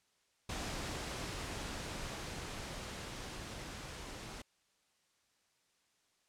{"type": "noise with level ramp", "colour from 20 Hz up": "pink", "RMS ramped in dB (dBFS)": [-40, -47], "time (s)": [0.49, 4.42], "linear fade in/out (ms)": 5, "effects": ["white hiss -75 dBFS RMS until 6.28 s", "low-pass 8000 Hz 12 dB/octave"]}